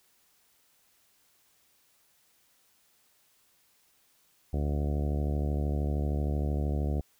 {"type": "harmonic tone", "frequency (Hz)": 73, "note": "D2", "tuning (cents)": -10, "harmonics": [1, 2, 3, 4, 5, 6, 7, 8, 9, 10], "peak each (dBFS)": [-28, -34, -38, -40, -42, -44, -45, -46, -47, -48], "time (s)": [4.53, 7.01], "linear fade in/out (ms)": 5, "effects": ["white hiss -67 dBFS RMS until 7.19 s"]}